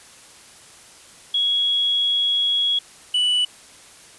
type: tone pair in turn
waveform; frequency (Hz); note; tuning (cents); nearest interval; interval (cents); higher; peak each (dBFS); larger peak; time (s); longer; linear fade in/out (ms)
sine / triangle; 3333 / 2963; G#7 / F#7; +5 / +2; major second; 203; first; -17 / -15; second; 1.34-2.79 / 3.14-3.45; first; 5
effects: white hiss -46 dBFS RMS until 4.18 s + resampled to 24000 Hz